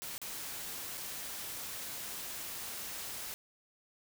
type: noise with dropouts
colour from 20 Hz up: white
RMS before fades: -42 dBFS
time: 0.02-3.34 s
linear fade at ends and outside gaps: 0 ms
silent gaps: 0.18-0.216 / 0.973-0.977 s
effects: none